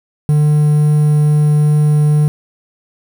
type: tone with quantisation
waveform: triangle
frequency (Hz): 149.8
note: D3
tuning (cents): +35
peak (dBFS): -6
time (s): 0.29-2.28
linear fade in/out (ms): 0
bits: 6
effects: none